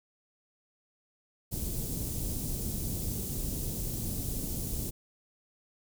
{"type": "band-stop noise", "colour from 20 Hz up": "pink", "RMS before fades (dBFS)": -34, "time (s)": [1.51, 4.91], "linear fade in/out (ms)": 20, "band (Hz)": [280, 8400], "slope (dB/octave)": 12, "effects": []}